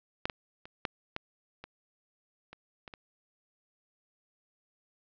clicks, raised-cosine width 0.3 ms, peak -14 / -18 / -30 / -14 / -18 / -27 / -30 / -28 / -28 dBFS, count 9, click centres 0.255 / 0.298 / 0.655 / 0.852 / 1.164 / 1.64 / 2.53 / 2.878 / 2.938 s, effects low-pass 5000 Hz 12 dB/octave

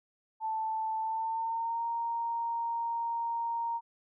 sine tone with pitch glide, 881 to 929.6 Hz, A5 to A#5, +2 to -5 cents, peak -30 dBFS, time 0.4-3.81 s, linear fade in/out 50 ms, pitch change +93 cents, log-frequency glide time 0.98-1.85 s, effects none

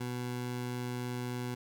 20% pulse tone, 123.47 Hz, B2, in tune, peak -30 dBFS, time 0-1.55 s, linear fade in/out 10 ms, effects none

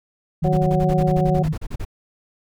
sine tone with vibrato, 155.56 Hz, D#3, in tune, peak -18 dBFS, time 0.42-1.53 s, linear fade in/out 10 ms, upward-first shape sine, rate 19 Hz, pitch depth 45 cents each way
brown noise bursts, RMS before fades -26 dBFS, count 16, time 0.43-1.851 s, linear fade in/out 10 ms, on 56 ms, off 35 ms
harmonic tone, 185 Hz, F#3, in tune, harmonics 1 / 2 / 3 / 4, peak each -24 / -24 / -24 / -24 dBFS, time 0.44-1.43 s, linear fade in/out 10 ms
effects none

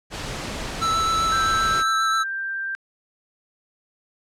pink noise, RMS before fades -30 dBFS, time 0.1-1.84 s, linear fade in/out 50 ms
square tone with vibrato, 1318.5 Hz, E6, in tune, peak -20 dBFS, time 0.81-2.24 s, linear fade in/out 20 ms, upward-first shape sine, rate 7.6 Hz, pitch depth 12 cents each way
sine tone with pitch glide, 1568 to 1577.1 Hz, G6 to G6, 0 to +10 cents, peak -25 dBFS, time 1.32-2.75 s, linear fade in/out 0 ms, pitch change +10 cents, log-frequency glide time 1.43-1.86 s
effects low-pass 7000 Hz 12 dB/octave

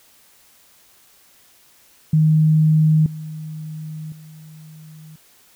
sine tone with level steps, 155.9 Hz, D#3, 4 cents sharp, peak -11 / -28 / -38 dBFS, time 2.13-5.16 s, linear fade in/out 5 ms, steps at 3.06 / 4.12 s, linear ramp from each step 2 ms, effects white hiss -53 dBFS RMS until 5.55 s

